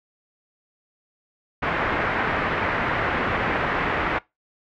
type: low-pass noise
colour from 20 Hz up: white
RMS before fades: -24 dBFS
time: 1.62-4.19 s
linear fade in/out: 10 ms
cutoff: 2000 Hz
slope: 24 dB/octave
effects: noise-tail reverb RT60 0.2 s tail -22 dB re dry